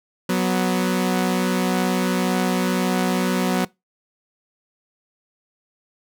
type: tone pair together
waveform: sawtooth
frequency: 184.76 / 246.9 Hz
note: F#3 / B3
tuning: -2 / 0 cents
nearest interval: perfect fourth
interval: 502 cents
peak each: -16 / -19 dBFS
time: 0.29-3.65 s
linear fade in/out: 5 ms
effects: noise-tail reverb RT60 0.2 s tail -22 dB re dry